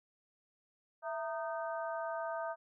harmonic tone with a mistuned harmonic, 308.6 Hz, D#4, 14 cents flat, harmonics 2 / 3 / 4 / 5, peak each -38 / -42 / -44 / -46 dBFS, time 1.02-2.56 s, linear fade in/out 50 ms, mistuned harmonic 2, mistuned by +120 cents, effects none

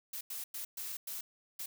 blue noise bursts at uneven times, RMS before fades -41 dBFS, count 6, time 0.13-0.21 / 0.3-0.44 / 0.54-0.65 / 0.77-0.97 / 1.07-1.21 / 1.59-1.66 s, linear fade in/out 5 ms, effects none

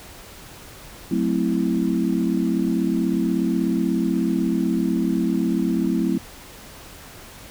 sine chord, F# half-diminished seventh, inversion none, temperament equal with one note detuned, 185 / 221.3 / 261.6 / 329.6 Hz, F#3 / A3 / C4 / E4, 0 / +10 / 0 / 0 cents, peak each -24 dBFS, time 1.11-6.18 s, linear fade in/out 5 ms, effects pink hiss -42 dBFS RMS until 7.5 s

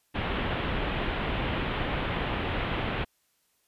pink low-pass noise, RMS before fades -30 dBFS, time 0.14-3.05 s, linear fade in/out 20 ms, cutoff 3400 Hz, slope 48 dB/octave, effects white hiss -71 dBFS RMS until 3.67 s + resampled to 32000 Hz

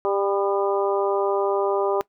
harmonic tone with a mistuned harmonic, 198.5 Hz, G3, 22 cents sharp, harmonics 2 / 3 / 4 / 5 / 6, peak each -22 / -26 / -28 / -30 / -32 dBFS, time 0.05-2.01 s, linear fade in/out 0 ms, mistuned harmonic 6, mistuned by +33 cents, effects noise-tail reverb RT60 0.1 s tail -20 dB re dry

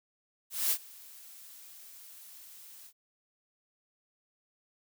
blue noise with ADSR envelope, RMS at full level -27 dBFS, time 0.5-2.93 s, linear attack 210 ms, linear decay 66 ms, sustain -24 dB, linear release 70 ms, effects none

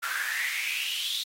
pink noise with high-pass filter sweep, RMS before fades -31 dBFS, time 0.02-1.24 s, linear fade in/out 20 ms, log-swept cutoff 1400 to 3800 Hz, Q 9, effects AAC 48 kbps

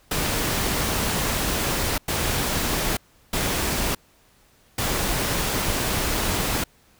pink noise bursts at uneven times, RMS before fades -24 dBFS, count 4, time 0.11-1.98 / 2.08-2.97 / 3.33-3.95 / 4.78-6.64 s, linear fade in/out 5 ms, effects pink hiss -58 dBFS RMS until 6.99 s

